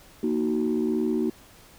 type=chord; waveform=sine; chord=D# minor; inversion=second; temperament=just; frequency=233.3 / 311.1 / 373.4 Hz; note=A#3 / D#4 / F#4; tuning=+2 / 0 / +16 cents; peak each=-25 / -26 / -26 dBFS; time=0.23-1.3 s; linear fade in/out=5 ms; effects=tanh soft clip ceiling -16 dBFS + pink hiss -52 dBFS RMS until 1.78 s